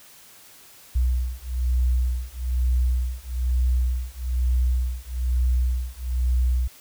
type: beating tone pair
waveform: sine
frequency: 61.6 / 62.7 Hz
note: B1 / B1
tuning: -4 / +27 cents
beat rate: 1.1 Hz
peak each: -23 dBFS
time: 0.95-6.68 s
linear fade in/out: 10 ms
effects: white hiss -49 dBFS RMS until 6.8 s